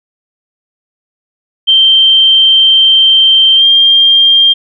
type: tone with pitch glide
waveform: sine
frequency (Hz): 3136 to 3196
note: G7 to G7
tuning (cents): 0 to +33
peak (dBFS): -3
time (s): 1.67-4.54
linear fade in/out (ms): 20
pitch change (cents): +33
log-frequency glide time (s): 3.56-3.64
effects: none